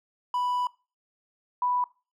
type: tone pair in turn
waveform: triangle / sine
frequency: 987.8 / 987.8 Hz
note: B5 / B5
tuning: 0 / 0 cents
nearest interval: unison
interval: 0 cents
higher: neither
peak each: -23 dBFS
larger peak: neither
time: 0.34-0.67 / 1.62-1.84 s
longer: first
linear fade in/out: 2 ms
effects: noise-tail reverb RT60 0.3 s tail -20 dB re dry